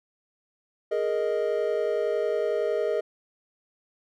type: chord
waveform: triangle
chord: Ab suspended second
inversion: none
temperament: equal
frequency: 415.3 / 466.2 / 622.3 Hz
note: Ab4 / Bb4 / Eb5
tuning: 0 / 0 / 0 cents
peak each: -26 dBFS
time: 0.91-3.01 s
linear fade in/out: 10 ms
effects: none